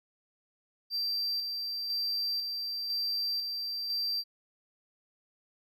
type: tone with tremolo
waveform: triangle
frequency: 4699 Hz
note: D8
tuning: in tune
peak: -28 dBFS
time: 0.9-4.24 s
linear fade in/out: 50 ms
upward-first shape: square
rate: 1 Hz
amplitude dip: 35%
effects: none